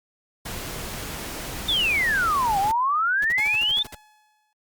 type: noise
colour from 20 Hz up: pink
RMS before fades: -33 dBFS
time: 0.45-2.72 s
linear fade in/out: 10 ms
type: exponential two-way sweep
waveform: sine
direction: down then up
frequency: 3637 to 766 to 3637 Hz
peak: -19 dBFS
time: 1.68-3.83 s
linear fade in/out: 10 ms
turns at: 2.59 s
type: noise bursts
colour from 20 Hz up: pink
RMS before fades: -38 dBFS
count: 10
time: 3.22-3.948 s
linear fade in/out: 2 ms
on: 26 ms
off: 52 ms
type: tone with exponential decay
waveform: sawtooth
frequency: 852 Hz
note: G#5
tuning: 44 cents sharp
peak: -26 dBFS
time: 3.38-4.53 s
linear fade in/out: 1 ms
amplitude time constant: 250 ms
effects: Opus 48 kbps